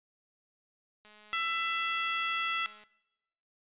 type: click train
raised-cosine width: 0.2 ms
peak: -39 dBFS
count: 378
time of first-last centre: 1.05-2.837 s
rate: 211 Hz
type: harmonic tone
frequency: 667 Hz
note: E5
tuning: 20 cents sharp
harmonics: 2 / 3 / 4 / 5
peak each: -33 / -35 / -36 / -37 dBFS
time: 1.33-2.66 s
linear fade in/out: 0 ms
effects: noise-tail reverb RT60 0.9 s tail -20 dB re dry + resampled to 8000 Hz